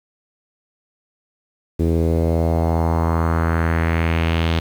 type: tone with low-pass filter sweep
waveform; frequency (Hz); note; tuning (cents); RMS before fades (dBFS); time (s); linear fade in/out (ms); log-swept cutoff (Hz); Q
sawtooth; 82.41; E2; 0; -18; 1.79-4.6; 10; 370 to 3600; 2.5
effects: 7-bit